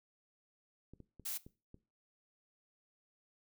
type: clicks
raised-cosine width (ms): 3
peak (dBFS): -40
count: 5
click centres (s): 0.936 / 1.003 / 1.197 / 1.465 / 1.744
type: noise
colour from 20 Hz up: blue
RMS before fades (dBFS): -40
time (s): 1.25-1.38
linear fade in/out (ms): 10
effects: noise-tail reverb RT60 0.3 s tail -18 dB re dry